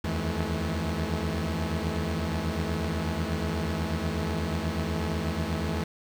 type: tone cluster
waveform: sawtooth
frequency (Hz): 77.9 / 86.1 / 162.6 / 214.6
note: D#2 / F2 / E3 / A3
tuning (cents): +3 / -24 / -23 / -43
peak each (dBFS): -29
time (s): 0.04-5.84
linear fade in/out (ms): 5
effects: low-pass 6000 Hz 12 dB/octave + 8-bit